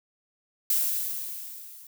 violet noise with level ramp, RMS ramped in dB -23 to -48 dBFS, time 0.7-1.87 s, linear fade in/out 2 ms, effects none

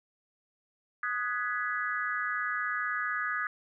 sine chord, G# minor seventh, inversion second, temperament equal with one note detuned, 1244.5 / 1480 / 1680.5 / 1975.5 Hz, D#6 / F#6 / G#6 / B6, 0 / 0 / +20 / 0 cents, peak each -34 / -36 / -33 / -39 dBFS, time 1.03-3.47 s, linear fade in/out 2 ms, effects none

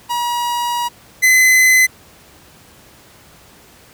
45% pulse tone pair in turn, 959 / 2032 Hz, A#5 / B6, +49 / +49 cents, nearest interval octave + minor second, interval 1300 cents, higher second, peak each -17 / -8 dBFS, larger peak second, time 0.09-0.89 / 1.22-1.87 s, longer first, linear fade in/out 20 ms, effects pink hiss -45 dBFS RMS until 3.93 s + high-pass 60 Hz 12 dB/octave

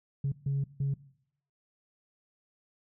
sine tone bursts at uneven times, 138.59 Hz, C#3, in tune, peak -25 dBFS, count 3, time 0.24-0.32 / 0.46-0.64 / 0.8-0.94 s, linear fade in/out 5 ms, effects noise-tail reverb RT60 0.7 s tail -20 dB re dry + tanh soft clip ceiling -24 dBFS

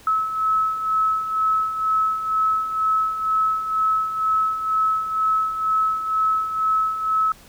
sine beating tone pair, 1294 / 1296.1 Hz, E6 / E6, -32 / -30 cents, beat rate 2.1 Hz, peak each -26 / -19 dBFS, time 0.07-7.32 s, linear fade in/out 2 ms, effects pink hiss -48 dBFS RMS until 7.48 s

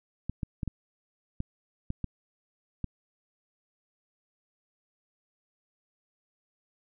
clicks, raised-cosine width 5 ms, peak -19 dBFS, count 8, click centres 0.296 / 0.432 / 0.632 / 0.677 / 1.404 / 1.904 / 2.043 / 2.843 s, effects none

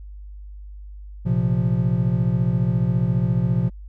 triangle chord, Bb suspended second, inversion none, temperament just, 116.54 / 131.11 / 174.81 Hz, Bb2 / C3 / F3, 0 / +4 / +2 cents, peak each -20 dBFS, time 1.25-3.7 s, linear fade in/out 20 ms, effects added 50 Hz sine -35 dBFS peak until 3.88 s

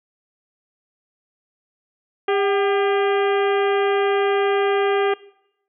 harmonic tone with a mistuned harmonic, 401.4 Hz, G4, 41 cents sharp, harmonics 1 / 2 / 3 / 4 / 5 / 6 / 7 / 8, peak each -18 / -24 / -28 / -30 / -32 / -34 / -35 / -36 dBFS, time 2.28-5.14 s, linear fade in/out 5 ms, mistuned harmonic 2, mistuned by -65 cents, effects noise-tail reverb RT60 0.8 s tail -21 dB re dry

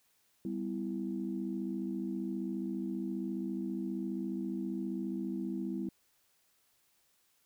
sine chord, E minor, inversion first, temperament equal with one note detuned, 196 / 250.8 / 329.6 Hz, G3 / B3 / E4, 0 / +27 / 0 cents, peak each -37 / -39 / -38 dBFS, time 0.45-5.89 s, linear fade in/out 2 ms, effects tanh soft clip ceiling -24 dBFS + white hiss -72 dBFS RMS until 7.45 s

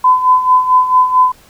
sine tone with tremolo, 1013 Hz, B5, 44 cents sharp, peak -4 dBFS, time 0.04-1.32 s, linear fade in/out 5 ms, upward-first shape sine, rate 4.5 Hz, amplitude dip 70%, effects pink hiss -45 dBFS RMS until 1.49 s

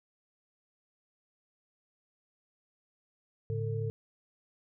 sine tone cluster, 109.7 / 144.2 / 448.4 Hz, A2 / D3 / A4, -5 / -31 / +33 cents, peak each -32 / -38 / -37 dBFS, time 3.5-3.9 s, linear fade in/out 0 ms, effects none

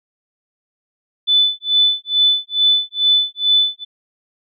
sine tone with tremolo, 3499 Hz, A7, 10 cents flat, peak -9 dBFS, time 1.27-3.85 s, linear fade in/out 20 ms, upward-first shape sine, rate 2.3 Hz, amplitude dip 100%, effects none

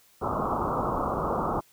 white low-pass noise, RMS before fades -28 dBFS, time 0.21-1.61 s, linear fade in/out 20 ms, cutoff 1300 Hz, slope 96 dB/octave, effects white hiss -60 dBFS RMS until 1.72 s

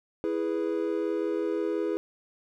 triangle chord, E major, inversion none, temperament equal, 329.6 / 415.3 / 493.9 Hz, E4 / G#4 / B4, 0 / 0 / 0 cents, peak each -28 / -28 / -31 dBFS, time 0.24-1.97 s, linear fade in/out 0 ms, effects none

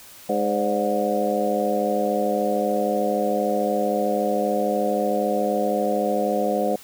harmonic tone with a mistuned harmonic, 103.83 Hz, G#2, in tune, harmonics 2 / 3 / 4 / 5 / 6 / 7, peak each -27 / -30 / -29 / -24 / -27 / -26 dBFS, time 0.29-6.76 s, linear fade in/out 5 ms, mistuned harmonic 6, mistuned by -87 cents, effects white hiss -45 dBFS RMS until 6.83 s

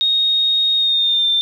sine tone with pitch glide, 3729 to 3577 Hz, A#7 to A7, 0 to +28 cents, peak -13 dBFS, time 0.01-1.41 s, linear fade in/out 0 ms, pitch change -72 cents, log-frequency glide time 0.76-1.29 s, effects 8-bit

